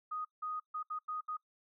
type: tone bursts at uneven times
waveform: sine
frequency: 1244.5 Hz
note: D#6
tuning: in tune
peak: -36 dBFS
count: 6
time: 0.11-0.25 / 0.42-0.6 / 0.74-0.83 / 0.9-0.99 / 1.08-1.21 / 1.28-1.37 s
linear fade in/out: 10 ms
effects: noise-tail reverb RT60 0.1 s tail -22 dB re dry